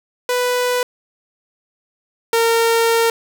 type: tone pair in turn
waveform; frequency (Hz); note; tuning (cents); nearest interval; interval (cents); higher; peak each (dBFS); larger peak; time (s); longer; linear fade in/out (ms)
sawtooth; 494.9 / 459.2; B4 / A#4; +4 / -26; minor second; 130; first; -12 / -9; second; 0.29-0.83 / 2.33-3.1; second; 2
effects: none